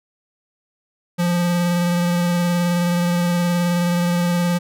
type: tone with vibrato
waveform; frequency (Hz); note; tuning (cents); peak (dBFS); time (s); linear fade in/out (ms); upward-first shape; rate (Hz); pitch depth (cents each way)
square; 174.61; F3; 0; -17; 1.18-4.59; 20; triangle; 19; 22
effects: none